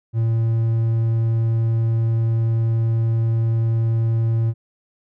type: tone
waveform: triangle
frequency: 113.8 Hz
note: A#2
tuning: 41 cents flat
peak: -14 dBFS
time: 0.13-4.54 s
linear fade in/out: 50 ms
effects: none